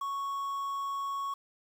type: tone with quantisation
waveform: triangle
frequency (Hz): 1108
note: C#6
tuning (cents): -1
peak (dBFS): -30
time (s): 0.01-1.34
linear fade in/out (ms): 5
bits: 9
effects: none